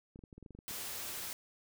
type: clicks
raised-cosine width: 3 ms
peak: -38 dBFS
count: 11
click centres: 0.159 / 0.191 / 0.238 / 0.328 / 0.38 / 0.427 / 0.462 / 0.507 / 0.55 / 0.589 / 0.71 s
type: noise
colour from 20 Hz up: white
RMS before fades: -42 dBFS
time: 0.68-1.33 s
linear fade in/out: 0 ms
effects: none